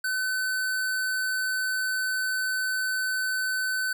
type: tone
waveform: square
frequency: 1517 Hz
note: F#6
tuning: 43 cents sharp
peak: -26 dBFS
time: 0.04-3.93 s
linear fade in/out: 5 ms
effects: none